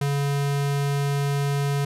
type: tone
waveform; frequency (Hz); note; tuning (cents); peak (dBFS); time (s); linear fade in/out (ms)
square; 141.5; C#3; +36; -22; 0.01-1.85; 5
effects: resampled to 32000 Hz